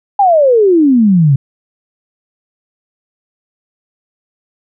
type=exponential sweep; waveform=sine; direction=down; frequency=829 to 130.81 Hz; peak=-5 dBFS; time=0.19-1.36 s; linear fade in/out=5 ms; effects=none